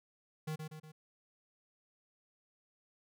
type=tone with echo; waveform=square; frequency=155.5 Hz; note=D#3; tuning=1 cent flat; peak=-37 dBFS; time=0.47-0.56 s; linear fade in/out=10 ms; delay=120 ms; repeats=3; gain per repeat=-5 dB; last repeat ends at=0.92 s; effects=none